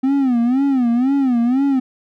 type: tone with vibrato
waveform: triangle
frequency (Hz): 255.8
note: C4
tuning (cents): -39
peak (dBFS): -11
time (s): 0.03-1.8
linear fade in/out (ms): 10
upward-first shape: sine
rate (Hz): 2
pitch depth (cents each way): 160
effects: none